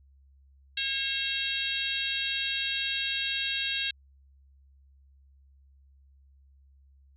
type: harmonic tone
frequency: 542 Hz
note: C#5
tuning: 39 cents flat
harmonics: 3 / 4 / 5 / 6 / 7 / 8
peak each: -37 / -41 / -33 / -34 / -34 / -41 dBFS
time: 0.77-3.91 s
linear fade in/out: 5 ms
effects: added 68 Hz sine -56 dBFS peak until 7.16 s